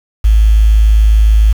sine tone with quantisation, 53.5 Hz, A1, 48 cents flat, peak -4 dBFS, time 0.24-1.53 s, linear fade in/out 10 ms, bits 5, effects none

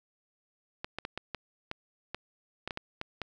clicks, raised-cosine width 0.3 ms, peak -19 dBFS, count 12, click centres 0.845 / 0.986 / 1.051 / 1.176 / 1.347 / 1.714 / 2.146 / 2.676 / 2.708 / 2.774 / 3.014 / 3.217 s, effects none

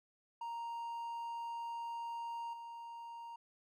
triangle tone with level steps, 932.3 Hz, A#5, in tune, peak -38 / -44 dBFS, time 0.41-3.36 s, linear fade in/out 5 ms, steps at 2.53 s, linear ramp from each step 5 ms, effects none

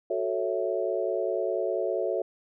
sine chord, F# minor seventh, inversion none, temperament equal, 370 / 440 / 554.4 / 659.3 Hz, F#4 / A4 / C#5 / E5, 0 / 0 / 0 / 0 cents, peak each -31 dBFS, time 0.1-2.22 s, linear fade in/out 5 ms, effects none

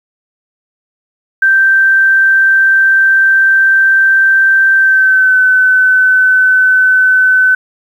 sine tone with pitch glide, 1564 to 1515.1 Hz, G6 to F#6, -4 to +41 cents, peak -5 dBFS, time 1.42-7.55 s, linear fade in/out 5 ms, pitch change -55 cents, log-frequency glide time 4.76-5.37 s, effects 7-bit

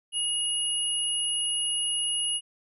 sine tone pair together, 2881 / 10181 Hz, F#7 / D#9, -47 / +39 cents, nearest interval octave + minor seventh, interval 2186 cents, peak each -28 dBFS, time 0.12-2.41 s, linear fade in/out 50 ms, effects none

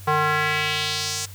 square tone with band-pass filter sweep, 152 Hz, D#3, 40 cents flat, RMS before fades -23 dBFS, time 0.07-1.26 s, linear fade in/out 10 ms, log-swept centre 1000 to 7200 Hz, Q 1.8, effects added 97 Hz sine -38 dBFS peak until 1.34 s + white hiss -46 dBFS RMS until 1.34 s

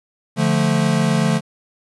square chord, D minor, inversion none, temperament equal, 146.83 / 174.61 / 220 Hz, D3 / F3 / A3, 0 / 0 / 0 cents, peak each -20 dBFS, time 0.36-1.41 s, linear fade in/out 50 ms, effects resampled to 24000 Hz + 8-bit

